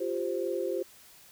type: chord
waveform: sine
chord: F suspended second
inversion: none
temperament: equal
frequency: 349.2 / 392 / 523.3 Hz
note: F4 / G4 / C5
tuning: 0 / 0 / 0 cents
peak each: -33 dBFS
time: 0-0.83 s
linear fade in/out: 10 ms
effects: white hiss -55 dBFS RMS until 1.31 s